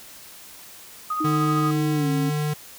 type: tone with tremolo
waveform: sine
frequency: 1244.5 Hz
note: D#6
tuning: in tune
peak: -22 dBFS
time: 1.1-1.71 s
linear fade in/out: 5 ms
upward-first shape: sine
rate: 13 Hz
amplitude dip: 35%
type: tone with pitch glide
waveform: sine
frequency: 311.1 to 274 Hz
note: D#4 to C#4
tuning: 0 to -20 cents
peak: -23 dBFS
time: 1.2-2.3 s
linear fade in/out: 10 ms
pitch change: -220 cents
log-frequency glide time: 1.93-2.09 s
type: tone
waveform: square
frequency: 149.9 Hz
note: D3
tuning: 36 cents sharp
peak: -23 dBFS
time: 1.24-2.54 s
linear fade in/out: 10 ms
effects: white hiss -44 dBFS RMS until 2.78 s